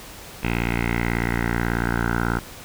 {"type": "tone with low-pass filter sweep", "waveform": "10% pulse", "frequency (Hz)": 58.27, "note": "A#1", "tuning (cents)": 0, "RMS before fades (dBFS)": -23, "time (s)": [0.43, 2.39], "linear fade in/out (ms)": 5, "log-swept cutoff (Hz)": [2500, 1400], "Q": 4.8, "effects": ["pink hiss -40 dBFS RMS until 2.64 s"]}